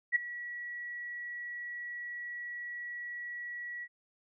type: tone with ADSR envelope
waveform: sine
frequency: 1931 Hz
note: B6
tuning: 39 cents flat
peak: -21 dBFS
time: 0.12-3.88 s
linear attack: 36 ms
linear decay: 11 ms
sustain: -17 dB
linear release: 51 ms
effects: none